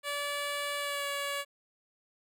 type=tone with pitch glide; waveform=10% pulse; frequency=576 to 566.4 Hz; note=D5 to C#5; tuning=-34 to +37 cents; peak=-24 dBFS; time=0.03-1.45 s; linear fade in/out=50 ms; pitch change=-29 cents; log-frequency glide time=0.78-1.07 s; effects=none

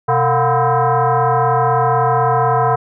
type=tone with frequency modulation; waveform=sine; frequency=127 Hz; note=B2; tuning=49 cents sharp; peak=-11 dBFS; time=0.08-2.76 s; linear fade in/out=10 ms; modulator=290 Hz; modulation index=3.8; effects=none

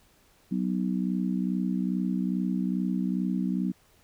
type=harmonic tone; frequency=62.4 Hz; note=B1; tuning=19 cents sharp; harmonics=3 / 4 / 5; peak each=-27 / -30 / -35 dBFS; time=0.51-3.72 s; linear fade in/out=10 ms; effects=pink hiss -62 dBFS RMS until 4.03 s

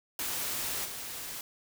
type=noise with level steps; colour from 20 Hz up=white; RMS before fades=-34 / -40 dBFS; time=0.19-1.41 s; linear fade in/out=2 ms; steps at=0.84 s; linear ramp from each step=20 ms; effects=none

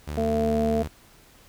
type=tone with pitch glide; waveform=sawtooth; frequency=75.1 to 75.67 Hz; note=D2 to D#2; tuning=+39 to -48 cents; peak=-26 dBFS; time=0.07-0.88 s; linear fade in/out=10 ms; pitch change=+13 cents; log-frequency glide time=0.18-0.71 s
type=harmonic tone; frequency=225 Hz; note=A3; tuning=39 cents sharp; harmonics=1 / 2 / 3; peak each=-25 / -26 / -26 dBFS; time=0.17-0.83 s; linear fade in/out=10 ms
effects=pink hiss -54 dBFS RMS until 1.48 s

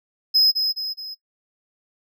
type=tone with echo; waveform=triangle; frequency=5090 Hz; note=D#8; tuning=39 cents sharp; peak=-11 dBFS; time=0.34-0.52 s; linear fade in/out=20 ms; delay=210 ms; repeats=3; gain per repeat=-6 dB; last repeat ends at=1.15 s; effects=noise-tail reverb RT60 0.1 s tail -22 dB re dry

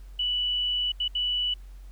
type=tone bursts at uneven times; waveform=sine; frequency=2960 Hz; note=F#7; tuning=in tune; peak=-24 dBFS; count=3; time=0.19-0.92 / 1-1.08 / 1.15-1.54 s; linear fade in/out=5 ms; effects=added 46 Hz sine -41 dBFS peak until 1.91 s + pink hiss -62 dBFS RMS until 1.91 s

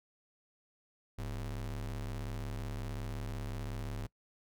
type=ring-modulated tone; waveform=square; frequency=73.5 Hz; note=D2; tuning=2 cents sharp; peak=-35 dBFS; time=1.18-4.07 s; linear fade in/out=10 ms; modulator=32.8 Hz; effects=noise-tail reverb RT60 0.1 s tail -23 dB re dry

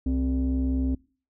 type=tone pair together; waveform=sine; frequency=65.4 / 261.6 Hz; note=C2 / C4; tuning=0 / 0 cents; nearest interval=2 octaves; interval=2400 cents; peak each=-23 dBFS; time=0.06-0.95 s; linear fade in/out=5 ms; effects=noise-tail reverb RT60 0.4 s tail -24 dB re dry + tanh soft clip ceiling -19 dBFS

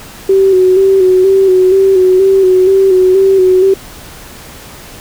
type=tone with vibrato; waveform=sine; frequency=378.5 Hz; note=F#4; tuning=39 cents sharp; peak=-4 dBFS; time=0.29-3.74 s; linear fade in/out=5 ms; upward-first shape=square; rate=2.1 Hz; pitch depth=37 cents each way; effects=pink hiss -32 dBFS RMS until 5 s

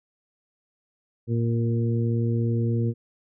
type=harmonic tone with a mistuned harmonic; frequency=116.54 Hz; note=A#2; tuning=in tune; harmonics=1 / 2 / 3 / 4; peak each=-22 / -28 / -32 / -34 dBFS; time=1.27-2.94 s; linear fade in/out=50 ms; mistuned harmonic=1; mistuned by=-16 cents; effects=none

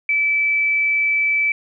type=tone; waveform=sine; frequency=2311 Hz; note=D7; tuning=28 cents flat; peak=-15 dBFS; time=0.09-1.52 s; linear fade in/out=2 ms; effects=none

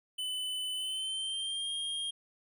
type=tone with pitch glide; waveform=square; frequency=3011 to 3227 Hz; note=F#7 to G7; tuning=+30 to +50 cents; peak=-34 dBFS; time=0.18-2.11 s; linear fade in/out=10 ms; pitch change=+120 cents; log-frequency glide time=0.74-1.71 s; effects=resampled to 32000 Hz

